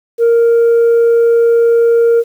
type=tone; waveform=sine; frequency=465.4 Hz; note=A#4; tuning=3 cents flat; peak=-4 dBFS; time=0.18-2.24 s; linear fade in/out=50 ms; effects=tanh soft clip ceiling -5 dBFS + 7-bit